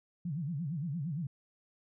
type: tone with vibrato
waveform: sine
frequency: 155.56 Hz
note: D#3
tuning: in tune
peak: -33 dBFS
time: 0.25-1.27 s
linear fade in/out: 5 ms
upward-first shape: sine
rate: 8.7 Hz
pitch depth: 250 cents each way
effects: none